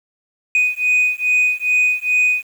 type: beating tone pair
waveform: sine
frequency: 2489 / 2491.4 Hz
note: D#7 / D#7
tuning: 0 / +2 cents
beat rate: 2.4 Hz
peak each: -15 dBFS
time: 0.55-2.43 s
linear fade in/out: 2 ms
effects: tanh soft clip ceiling -10 dBFS + 7-bit